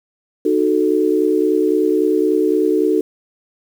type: chord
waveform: sine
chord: D# diminished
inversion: none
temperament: equal with one note detuned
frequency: 306.3 / 370 / 440 Hz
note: D#4 / F#4 / A4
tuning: -27 / 0 / 0 cents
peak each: -17 dBFS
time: 0.45-3.01 s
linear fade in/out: 5 ms
effects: 7-bit